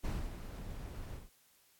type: noise with ADSR envelope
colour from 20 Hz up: brown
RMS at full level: -34 dBFS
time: 0.03-1.3 s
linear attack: 21 ms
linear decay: 240 ms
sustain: -10 dB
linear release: 170 ms
effects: white hiss -68 dBFS RMS until 1.79 s + AAC 64 kbps